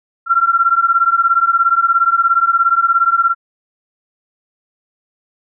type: beating tone pair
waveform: sine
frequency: 1357 / 1374 Hz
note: E6 / F6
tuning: +50 / -29 cents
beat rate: 17 Hz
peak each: -13 dBFS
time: 0.26-3.35 s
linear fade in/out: 50 ms
effects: none